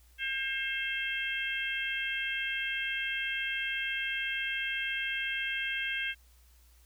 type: harmonic tone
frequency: 534 Hz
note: C5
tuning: 35 cents sharp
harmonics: 3 / 4 / 5 / 6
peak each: -35 / -37 / -36 / -38 dBFS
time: 0.18-6.15 s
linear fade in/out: 50 ms
effects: added 60 Hz sine -58 dBFS peak until 6.85 s + white hiss -66 dBFS RMS until 6.85 s